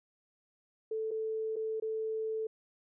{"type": "tone with dropouts", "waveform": "sine", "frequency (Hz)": 440, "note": "A4", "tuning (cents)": 0, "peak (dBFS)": -32, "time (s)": [0.91, 2.47], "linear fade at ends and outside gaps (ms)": 5, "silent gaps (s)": [[1.109, 1.113], [1.559, 1.564], [1.8, 1.822]], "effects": []}